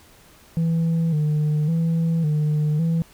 sine tone with vibrato, 158 Hz, D#3, 27 cents sharp, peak -15 dBFS, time 0.57-3.02 s, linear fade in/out 0 ms, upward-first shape square, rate 0.9 Hz, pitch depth 75 cents each way, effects tanh soft clip ceiling -17 dBFS + pink hiss -51 dBFS RMS until 3.13 s

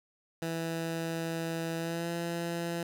15% pulse tone with pitch glide, 164.81 to 169.74 Hz, E3 to F3, 0 to -49 cents, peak -26 dBFS, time 0.42-2.83 s, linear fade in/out 2 ms, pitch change +51 cents, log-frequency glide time 1.77-2.09 s, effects none

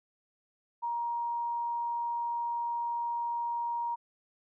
sine tone, 943 Hz, A#5, 20 cents sharp, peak -30 dBFS, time 0.82-3.96 s, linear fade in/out 20 ms, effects none

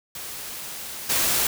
white noise with level steps, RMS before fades -35 / -22 dBFS, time 0.15-1.47 s, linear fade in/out 2 ms, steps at 1.09 s, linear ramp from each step 10 ms, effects none

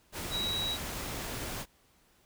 sine tone in noise, 3868 Hz, B7, 37 cents flat, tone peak -31 dBFS, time 0.3-0.78 s, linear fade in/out 50 ms, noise pink, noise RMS -38 dBFS, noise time 0.12-1.66 s, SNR +4 dB, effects pink hiss -66 dBFS RMS until 2.25 s

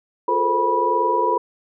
sine tone cluster, 352.9 / 427.3 / 449.2 / 518 / 977 Hz, F4 / G#4 / A4 / C5 / B5, +18 / +49 / +36 / -17 / -19 cents, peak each -26 / -26 / -25 / -26 / -18 dBFS, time 0.28-1.38 s, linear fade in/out 5 ms, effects none

